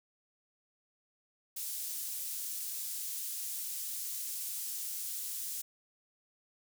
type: high-pass noise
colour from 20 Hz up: pink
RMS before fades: -39 dBFS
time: 1.56-5.62 s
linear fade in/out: 10 ms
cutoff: 8200 Hz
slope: 12 dB/octave
effects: none